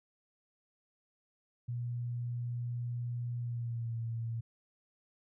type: tone with pitch glide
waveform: sine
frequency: 120.5 to 114.99 Hz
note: B2 to A#2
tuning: -42 to -23 cents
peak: -34 dBFS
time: 1.68-4.41 s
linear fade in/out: 10 ms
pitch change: -81 cents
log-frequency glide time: 3.39-3.96 s
effects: none